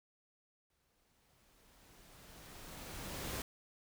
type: noise with exponential growth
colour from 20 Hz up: pink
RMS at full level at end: -40 dBFS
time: 0.7-3.42 s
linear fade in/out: 2 ms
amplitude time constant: 590 ms
effects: none